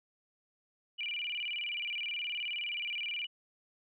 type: tone with vibrato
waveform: sine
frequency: 2637 Hz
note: E7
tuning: in tune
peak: -34 dBFS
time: 0.98-3.27 s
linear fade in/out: 20 ms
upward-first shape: square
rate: 19 Hz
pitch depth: 190 cents each way
effects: none